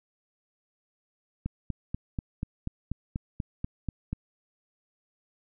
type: click train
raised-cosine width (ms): 5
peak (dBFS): -18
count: 12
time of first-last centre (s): 1.46-4.13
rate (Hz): 4.12
effects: none